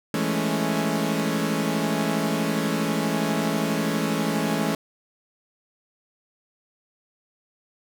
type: chord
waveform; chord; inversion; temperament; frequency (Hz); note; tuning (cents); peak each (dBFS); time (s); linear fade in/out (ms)
sawtooth; A major seventh; second; equal; 164.81 / 207.7 / 220 / 277.2; E3 / G#3 / A3 / C#4; 0 / 0 / 0 / 0; -24; 0.14-4.75; 2
effects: none